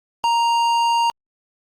sine tone with tanh clipping, 933 Hz, A#5, 1 cent sharp, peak -17 dBFS, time 0.24-1.1 s, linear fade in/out 0 ms, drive 14 dB, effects Opus 48 kbps

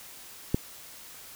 click, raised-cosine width 3 ms, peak -10 dBFS, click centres 0.545 s, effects white hiss -47 dBFS RMS until 1.35 s

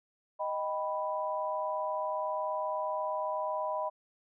sine chord, Eb augmented, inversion none, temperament equal, 622.3 / 784 / 987.8 Hz, Eb5 / G5 / B5, 0 / 0 / 0 cents, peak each -34 / -39 / -34 dBFS, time 0.39-3.9 s, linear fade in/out 20 ms, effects none

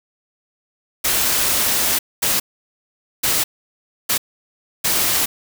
white noise bursts at uneven times, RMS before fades -18 dBFS, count 5, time 1.04-1.99 / 2.22-2.4 / 3.23-3.44 / 4.09-4.18 / 4.84-5.26 s, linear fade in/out 10 ms, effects none

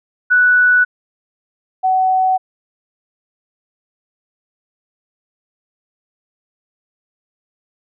sine tone pair in turn, 1480 / 751 Hz, F#6 / F#5, 0 / +26 cents, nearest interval octave, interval 1174 cents, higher first, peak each -8 / -11 dBFS, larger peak first, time 0.3-0.85 / 1.83-2.38 s, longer neither, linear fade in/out 20 ms, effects none

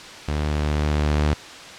sawtooth tone with level ramp, 74.8 Hz, D2, 32 cents sharp, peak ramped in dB -18 to -13 dBFS, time 0.28-1.34 s, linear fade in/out 5 ms, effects white hiss -38 dBFS RMS until 1.78 s + low-pass 5000 Hz 12 dB/octave

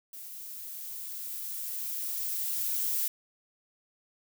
violet noise with level ramp, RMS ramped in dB -44 to -29 dBFS, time 0.13-3.08 s, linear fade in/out 2 ms, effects none

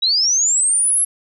sine linear sweep, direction up, 3800 to 11190 Hz, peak -13 dBFS, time 0.02-1.05 s, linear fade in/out 10 ms, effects none

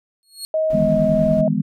25% pulse tone with exponential growth, 4313 Hz, C#8, 48 cents flat, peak -20 dBFS, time 0.23-0.45 s, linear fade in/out 0 ms, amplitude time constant 47 ms
sine tone, 631 Hz, D#5, 24 cents sharp, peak -16 dBFS, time 0.54-1.48 s, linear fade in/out 2 ms
brown noise, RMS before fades -33 dBFS, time 0.7-1.41 s, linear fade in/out 2 ms
sine chord, E major seventh, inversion third, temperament just, 154.51 / 164.81 / 206 / 247.2 Hz, D#3 / E3 / G#3 / B3, -12 / 0 / -14 / +2 cents, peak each -24 / -23 / -20 / -23 dBFS, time 0.73-1.62 s, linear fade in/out 10 ms
effects none

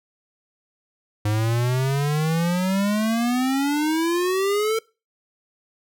square exponential sweep, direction up, 103.83 to 452.1 Hz, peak -20 dBFS, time 1.25-4.79 s, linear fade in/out 5 ms, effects noise-tail reverb RT60 0.3 s tail -23 dB re dry

